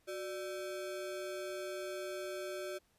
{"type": "ring-modulated tone", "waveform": "square", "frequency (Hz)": 480.3, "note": "B4", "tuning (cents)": -48, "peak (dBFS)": -37, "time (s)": [0.07, 2.79], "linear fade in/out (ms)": 20, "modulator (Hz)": 112, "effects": ["pink hiss -73 dBFS RMS until 2.98 s", "resampled to 32000 Hz"]}